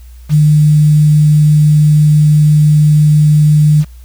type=tone with quantisation; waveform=sine; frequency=151 Hz; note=D3; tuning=48 cents sharp; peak=-4 dBFS; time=0.29-3.85 s; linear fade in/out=50 ms; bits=5; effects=added 60 Hz sine -31 dBFS peak until 4.04 s + white hiss -49 dBFS RMS until 4.04 s